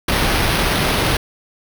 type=noise with sample-and-hold; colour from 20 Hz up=pink; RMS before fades=-17 dBFS; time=0.08-1.17 s; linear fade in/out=5 ms; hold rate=7350 Hz; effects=none